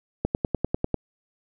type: click train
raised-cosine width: 2 ms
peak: -9 dBFS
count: 8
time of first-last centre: 0.25-0.943 s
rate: 10.1 Hz
effects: none